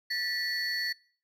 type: tone cluster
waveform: triangle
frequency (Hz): 1773 / 1946 / 4434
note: A6 / B6 / C#8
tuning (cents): +13 / -26 / 0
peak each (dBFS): -35 / -31 / -30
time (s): 0.1-0.93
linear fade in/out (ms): 10
effects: noise-tail reverb RT60 0.5 s tail -25 dB re dry + tanh soft clip ceiling -20 dBFS